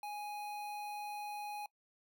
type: tone with notch filter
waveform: square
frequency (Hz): 830.6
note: G#5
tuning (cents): 0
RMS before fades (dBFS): -43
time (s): 0.03-1.66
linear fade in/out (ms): 2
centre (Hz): 7000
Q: 1.6
effects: noise-tail reverb RT60 0.1 s tail -22 dB re dry